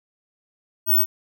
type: tone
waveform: sine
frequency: 15804 Hz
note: B9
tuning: in tune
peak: -14 dBFS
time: 0.86-1.06 s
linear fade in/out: 50 ms
effects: none